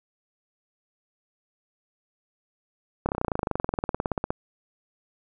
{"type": "slowing click train", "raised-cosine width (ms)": 1, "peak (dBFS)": -11, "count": 29, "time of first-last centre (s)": [3.06, 4.305], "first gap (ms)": 29, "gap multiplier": 1.03, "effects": []}